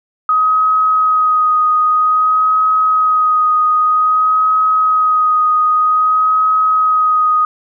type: tone with vibrato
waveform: sine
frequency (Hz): 1257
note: D#6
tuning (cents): +17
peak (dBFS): -9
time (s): 0.29-7.45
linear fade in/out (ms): 2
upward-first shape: sine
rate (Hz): 0.52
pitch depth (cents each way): 18
effects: none